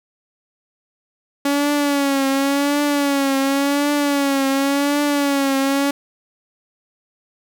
sawtooth tone with vibrato, 280.8 Hz, C#4, 22 cents sharp, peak -12 dBFS, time 1.45-5.91 s, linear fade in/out 5 ms, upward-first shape triangle, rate 0.91 Hz, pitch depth 71 cents each way, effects none

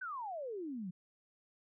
sine exponential sweep, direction down, 1564 to 170.6 Hz, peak -39 dBFS, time 0.01-0.91 s, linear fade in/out 10 ms, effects none

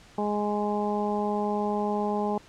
harmonic tone, 207.7 Hz, G#3, in tune, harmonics 1 / 2 / 3 / 4 / 5, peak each -29 / -30 / -34 / -30 / -38 dBFS, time 0.18-2.38 s, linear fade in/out 2 ms, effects pink hiss -53 dBFS RMS until 2.48 s + low-pass 7000 Hz 12 dB/octave

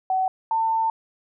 sine tone pair in turn, 754 / 896.7 Hz, F#5 / A5, +32 / +33 cents, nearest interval minor third, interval 301 cents, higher second, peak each -19 dBFS, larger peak neither, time 0.1-0.28 / 0.51-0.9 s, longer second, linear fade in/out 2 ms, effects none

